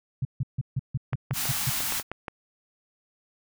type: tone bursts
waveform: sine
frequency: 130.81 Hz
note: C3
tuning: in tune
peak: -23 dBFS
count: 9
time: 0.22-1.699 s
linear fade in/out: 5 ms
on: 31 ms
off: 150 ms
type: clicks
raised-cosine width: 0.5 ms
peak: -18 dBFS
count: 8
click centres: 1.132 / 1.31 / 1.455 / 1.805 / 1.923 / 1.998 / 2.116 / 2.282 s
type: band-stop noise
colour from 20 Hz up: white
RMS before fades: -29 dBFS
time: 1.33-2.03 s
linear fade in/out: 50 ms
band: 290 to 670 Hz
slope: 48 dB/octave
effects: none

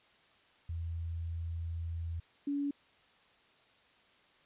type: tone pair in turn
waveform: sine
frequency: 83.4 / 284.4 Hz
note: E2 / C#4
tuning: +21 / +45 cents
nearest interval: octave + major sixth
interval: 2124 cents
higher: second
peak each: -35 / -31 dBFS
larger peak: second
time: 0.69-2.2 / 2.47-2.71 s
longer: first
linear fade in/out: 5 ms
effects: white hiss -65 dBFS RMS until 4.45 s + resampled to 8000 Hz

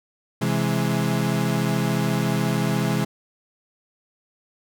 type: chord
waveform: 35% pulse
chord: C augmented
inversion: none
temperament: equal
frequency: 130.81 / 164.81 / 207.7 Hz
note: C3 / E3 / G#3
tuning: 0 / 0 / 0 cents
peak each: -23 dBFS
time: 0.41-3.05 s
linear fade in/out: 10 ms
effects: none

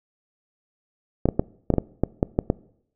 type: clicks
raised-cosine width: 2 ms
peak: -5 dBFS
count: 10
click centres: 1.256 / 1.288 / 1.395 / 1.703 / 1.739 / 1.783 / 2.036 / 2.229 / 2.389 / 2.501 s
effects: noise-tail reverb RT60 0.7 s tail -22 dB re dry

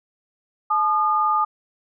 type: tone pair together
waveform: sine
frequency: 861 / 1217.6 Hz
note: A5 / D#6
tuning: -38 / -38 cents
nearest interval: tritone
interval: 600 cents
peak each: -22 / -18 dBFS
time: 0.7-1.45 s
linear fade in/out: 10 ms
effects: none

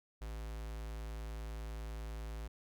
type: tone with notch filter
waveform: square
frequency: 55 Hz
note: A1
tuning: in tune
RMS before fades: -43 dBFS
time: 0.21-2.48 s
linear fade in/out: 10 ms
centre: 210 Hz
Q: 1.6
effects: none

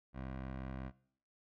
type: tone with low-pass filter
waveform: 15% pulse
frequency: 65.41 Hz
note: C2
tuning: in tune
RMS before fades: -44 dBFS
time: 0.13-0.92 s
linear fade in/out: 50 ms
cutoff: 1900 Hz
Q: 0.9
effects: noise-tail reverb RT60 0.6 s tail -20 dB re dry

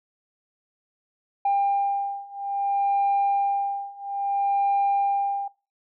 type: beating tone pair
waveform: sine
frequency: 798 / 798.6 Hz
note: G5 / G5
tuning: +31 / +32 cents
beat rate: 0.6 Hz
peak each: -24 / -23 dBFS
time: 1.45-5.48 s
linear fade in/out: 5 ms
effects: noise-tail reverb RT60 0.3 s tail -21 dB re dry + tanh soft clip ceiling -16 dBFS

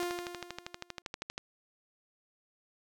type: tone with exponential decay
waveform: sawtooth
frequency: 351.3 Hz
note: F4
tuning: 10 cents sharp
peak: -27 dBFS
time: 0-1.02 s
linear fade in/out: 1 ms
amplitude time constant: 220 ms
type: click train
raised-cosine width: 0.2 ms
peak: -20 dBFS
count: 18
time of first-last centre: 0.03-1.379 s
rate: 12.6 Hz
effects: none

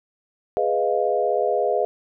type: chord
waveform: sine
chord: F half-diminished seventh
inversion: first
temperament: equal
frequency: 415.3 / 493.9 / 622.3 / 698.5 Hz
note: Ab4 / Cb5 / Eb5 / F5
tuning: 0 / 0 / 0 / 0 cents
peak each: -24 dBFS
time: 0.57-1.85 s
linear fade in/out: 0 ms
effects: none

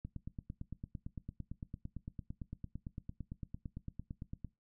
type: click train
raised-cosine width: 5 ms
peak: -30 dBFS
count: 40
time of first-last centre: 0.05-4.447 s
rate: 8.87 Hz
effects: noise-tail reverb RT60 0.2 s tail -19 dB re dry

